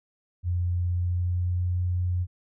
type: tone with pitch glide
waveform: sine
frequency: 88.3 to 89.53 Hz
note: F2 to F2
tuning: +20 to +44 cents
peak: -23 dBFS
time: 0.43-2.27 s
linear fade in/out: 50 ms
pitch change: +24 cents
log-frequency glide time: 0.86-1.75 s
effects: none